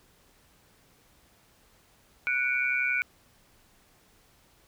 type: tone cluster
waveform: sine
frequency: 1475 / 2255 / 2386 Hz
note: F#6 / C#7 / D7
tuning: -6 / +29 / +27 cents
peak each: -29 dBFS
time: 2.27-3.02 s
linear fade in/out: 0 ms
effects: pink hiss -62 dBFS RMS until 4.67 s